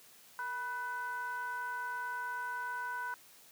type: ring-modulated tone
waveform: triangle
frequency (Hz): 260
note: C4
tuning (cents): -11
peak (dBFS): -31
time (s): 0.39-3.14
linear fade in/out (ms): 0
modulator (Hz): 1240
effects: white hiss -59 dBFS RMS until 3.51 s + high-pass 100 Hz 12 dB/octave